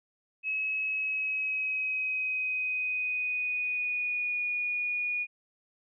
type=tone with pitch glide; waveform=sine; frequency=2569 to 2452 Hz; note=E7 to D#7; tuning=-45 to -26 cents; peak=-28 dBFS; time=0.43-5.27 s; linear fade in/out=50 ms; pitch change=-81 cents; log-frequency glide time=0.86-4.42 s; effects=none